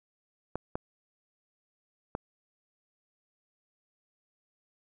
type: clicks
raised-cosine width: 1 ms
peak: -18 dBFS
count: 3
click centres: 0.556 / 0.755 / 2.151 s
effects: none